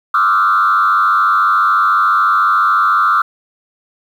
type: tone with frequency modulation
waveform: sine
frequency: 1278 Hz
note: D#6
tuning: 46 cents sharp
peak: -8 dBFS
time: 0.14-3.22 s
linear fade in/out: 5 ms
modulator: 94 Hz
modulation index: 1.5
effects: tanh soft clip ceiling -5 dBFS + 7-bit